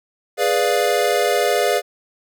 square chord, G# diminished seventh, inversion none, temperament equal, 415.3 / 493.9 / 587.3 / 698.5 Hz, G#4 / B4 / D5 / F5, 0 / 0 / 0 / 0 cents, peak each -22 dBFS, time 0.37-1.82 s, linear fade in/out 50 ms, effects none

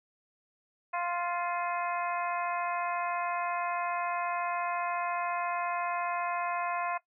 harmonic tone with a mistuned harmonic, 349.2 Hz, F4, in tune, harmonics 2 / 3 / 4 / 5 / 6 / 7, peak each -34 / -34 / -41 / -42 / -43 / -41 dBFS, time 0.93-6.98 s, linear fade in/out 10 ms, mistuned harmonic 7, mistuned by +57 cents, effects noise-tail reverb RT60 0.1 s tail -17 dB re dry

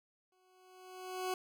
20% pulse tone with exponential growth, 370 Hz, F#4, in tune, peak -28 dBFS, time 0.32-1.34 s, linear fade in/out 2 ms, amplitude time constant 220 ms, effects none

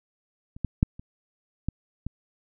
clicks, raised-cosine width 5 ms, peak -29 / -14 / -6 / -28 / -14 / -19 dBFS, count 6, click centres 0.565 / 0.647 / 0.829 / 0.995 / 1.686 / 2.066 s, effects none

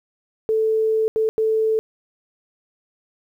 sine tone bursts at uneven times, 440 Hz, A4, in tune, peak -16 dBFS, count 3, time 0.49-1.08 / 1.16-1.29 / 1.38-1.79 s, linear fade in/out 0 ms, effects 9-bit

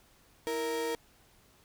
35% pulse tone pair together, 327.2 / 466.5 Hz, E4 / A#4, -13 / +1 cents, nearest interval tritone, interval 614 cents, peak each -37 / -30 dBFS, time 0.47-0.95 s, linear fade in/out 0 ms, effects pink hiss -63 dBFS RMS until 1.64 s

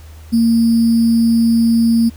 sine tone with sample-and-hold, 230 Hz, A#3, 23 cents flat, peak -9 dBFS, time 0.32-2.1 s, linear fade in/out 20 ms, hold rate 4900 Hz, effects added 78 Hz sine -34 dBFS peak until 2.16 s + pink hiss -46 dBFS RMS until 2.16 s

